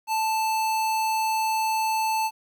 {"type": "tone", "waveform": "square", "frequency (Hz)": 880, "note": "A5", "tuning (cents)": 0, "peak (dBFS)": -23, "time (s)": [0.07, 2.31], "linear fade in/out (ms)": 50, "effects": ["10-bit"]}